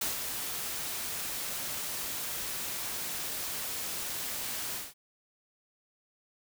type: noise with ADSR envelope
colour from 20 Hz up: white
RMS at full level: -31 dBFS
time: 0.01-4.94 s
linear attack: 6 ms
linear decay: 150 ms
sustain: -5 dB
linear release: 190 ms
effects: none